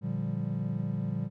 triangle chord, G minor seventh, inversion first, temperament equal, 116.54 / 146.83 / 174.61 / 196 Hz, Bb2 / D3 / F3 / G3, 0 / 0 / 0 / 0 cents, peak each -33 dBFS, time 0.01-1.3 s, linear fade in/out 50 ms, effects none

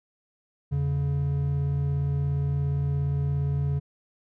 triangle tone pair together, 83.9 / 141.1 Hz, E2 / C#3, +31 / +31 cents, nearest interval major sixth, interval 900 cents, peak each -28 / -22 dBFS, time 0.71-3.8 s, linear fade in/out 20 ms, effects none

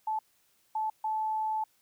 sine tone bursts at uneven times, 870 Hz, A5, 20 cents flat, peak -28 dBFS, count 3, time 0.07-0.19 / 0.75-0.9 / 1.04-1.64 s, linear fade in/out 5 ms, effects white hiss -69 dBFS RMS until 1.81 s

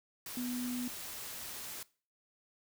sine tone in noise, 246.9 Hz, B3, in tune, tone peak -35 dBFS, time 0.37-0.88 s, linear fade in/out 2 ms, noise white, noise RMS -44 dBFS, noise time 0.26-1.83 s, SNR +6 dB, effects noise-tail reverb RT60 0.4 s tail -21 dB re dry

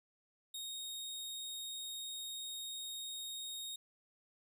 sawtooth tone, 3729 Hz, A#7, in tune, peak -39 dBFS, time 0.54-3.76 s, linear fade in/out 5 ms, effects none

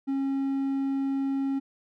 triangle tone, 272.4 Hz, C#4, 30 cents flat, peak -23 dBFS, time 0.07-1.6 s, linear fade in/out 20 ms, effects none

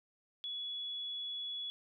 sine tone, 3390 Hz, G#7, 35 cents sharp, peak -38 dBFS, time 0.44-1.7 s, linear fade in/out 0 ms, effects none

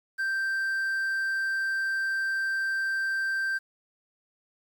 triangle tone with quantisation, 1568 Hz, G6, in tune, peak -24 dBFS, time 0.18-3.59 s, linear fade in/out 20 ms, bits 9, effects none

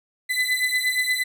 35% pulse beating tone pair, 2004 / 2012.5 Hz, B6 / B6, +25 / +32 cents, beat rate 8.5 Hz, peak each -22 dBFS, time 0.29-1.24 s, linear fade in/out 20 ms, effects none

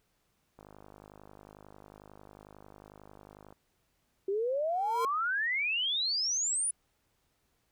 click train, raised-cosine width 1 ms, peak -37 dBFS, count 151, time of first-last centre 0.59-3.525 s, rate 51.1 Hz
sine exponential sweep, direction up, 380 to 9956 Hz, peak -28 dBFS, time 4.28-6.71 s, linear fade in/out 5 ms
square tone with exponential growth, 460 Hz, A#4, 23 cents flat, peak -30 dBFS, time 4.68-5.05 s, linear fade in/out 2 ms, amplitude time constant 80 ms
effects pink hiss -75 dBFS RMS until 7.71 s

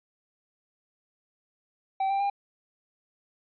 triangle tone with pitch steps, 773 / 787.4 / 802.1 Hz, G5 / G5 / G5, -24 / +8 / +40 cents, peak -22 dBFS, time 2-2.3 s, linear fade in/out 5 ms, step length 100 ms, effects resampled to 11025 Hz

